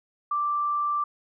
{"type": "tone", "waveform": "sine", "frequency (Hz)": 1174.7, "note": "D6", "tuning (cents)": 0, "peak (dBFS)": -23, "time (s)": [0.31, 1.04], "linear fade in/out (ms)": 5, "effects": []}